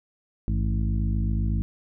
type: harmonic tone with a mistuned harmonic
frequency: 53.9 Hz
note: A1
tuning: 35 cents flat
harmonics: 1 / 2 / 3 / 4 / 5 / 6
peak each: -24 / -27 / -32 / -32 / -42 / -41 dBFS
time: 0.48-1.62 s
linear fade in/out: 0 ms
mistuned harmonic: 2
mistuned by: -98 cents
effects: none